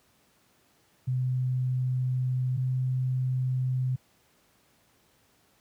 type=tone pair in turn; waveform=sine; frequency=127.6 / 128.56 Hz; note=C3 / C3; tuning=-43 / -30 cents; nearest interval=unison; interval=13 cents; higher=second; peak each=-24 dBFS; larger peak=neither; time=1.07-2.57 / 2.57-3.96 s; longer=first; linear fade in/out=10 ms; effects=pink hiss -65 dBFS RMS until 5.6 s + high-pass 80 Hz 12 dB/octave